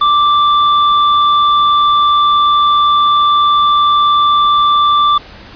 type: tone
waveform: square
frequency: 1174.7 Hz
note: D6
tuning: in tune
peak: -8 dBFS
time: 0.01-5.18 s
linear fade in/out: 5 ms
effects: pink hiss -35 dBFS RMS until 5.55 s + resampled to 11025 Hz